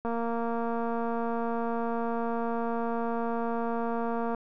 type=click train; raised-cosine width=1 ms; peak=-19 dBFS; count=998; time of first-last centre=0.05-4.347 s; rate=232 Hz; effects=none